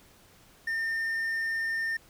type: tone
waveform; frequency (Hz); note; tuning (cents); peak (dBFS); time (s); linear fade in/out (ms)
triangle; 1811; A6; +49; -26; 0.67-1.97; 5
effects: pink hiss -58 dBFS RMS until 2.09 s